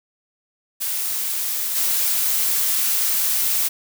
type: noise with level steps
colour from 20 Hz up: blue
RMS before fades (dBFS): -24 / -20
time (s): 0.8-3.69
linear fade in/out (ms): 20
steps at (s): 1.75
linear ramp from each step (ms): 20
effects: none